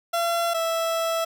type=tone pair in turn; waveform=30% pulse; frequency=680 / 659.5 Hz; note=F5 / E5; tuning=-46 / +1 cents; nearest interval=minor second; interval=53 cents; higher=first; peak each=-19 / -20 dBFS; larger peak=first; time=0.13-0.54 / 0.54-1.25 s; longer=second; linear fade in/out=10 ms; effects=none